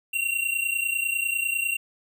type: tone pair together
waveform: square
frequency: 2736 / 2766 Hz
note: F7 / F7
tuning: -36 / -17 cents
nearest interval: unison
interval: 19 cents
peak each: -27 / -28 dBFS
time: 0.13-1.77 s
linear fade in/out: 10 ms
effects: none